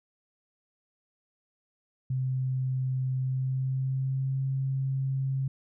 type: tone with pitch glide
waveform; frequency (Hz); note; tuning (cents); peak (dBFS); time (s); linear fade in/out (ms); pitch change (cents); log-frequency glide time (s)
sine; 130 to 134.12; C3 to C3; -11 to +43; -26; 2.1-5.48; 5; +54; 3.17-4.42
effects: none